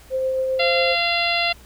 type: tone with tremolo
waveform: sine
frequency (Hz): 523.3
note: C5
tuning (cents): 0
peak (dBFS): -18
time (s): 0.1-0.96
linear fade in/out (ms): 50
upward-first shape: triangle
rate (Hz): 7.5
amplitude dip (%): 25
type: harmonic tone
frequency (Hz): 688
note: F5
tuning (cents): -26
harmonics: 1 / 2 / 3 / 4 / 5 / 6 / 7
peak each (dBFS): -24 / -30 / -25 / -23 / -27 / -27 / -33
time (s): 0.59-1.53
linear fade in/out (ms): 10
effects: added 60 Hz sine -48 dBFS peak until 1.65 s + pink hiss -49 dBFS RMS until 1.65 s